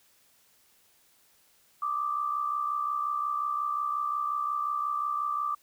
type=tone pair together; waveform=sine; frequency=1174.7 / 1240.3 Hz; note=D6 / D#6; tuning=0 / -6 cents; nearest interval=minor second; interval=94 cents; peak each=-28 / -35 dBFS; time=1.82-5.55 s; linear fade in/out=5 ms; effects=white hiss -64 dBFS RMS until 5.62 s